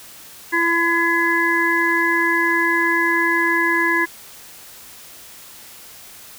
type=harmonic tone; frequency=337.1 Hz; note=E4; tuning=39 cents sharp; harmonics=1 / 3 / 5 / 6; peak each=-22 / -22 / -18 / -22 dBFS; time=0.52-4.06 s; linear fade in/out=20 ms; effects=white hiss -41 dBFS RMS until 6.38 s